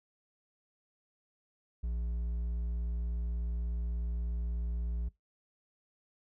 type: tone with hard clipping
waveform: triangle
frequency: 58.27 Hz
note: A#1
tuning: in tune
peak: -33 dBFS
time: 1.83-5.09 s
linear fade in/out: 10 ms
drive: 7 dB
effects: noise-tail reverb RT60 0.2 s tail -23 dB re dry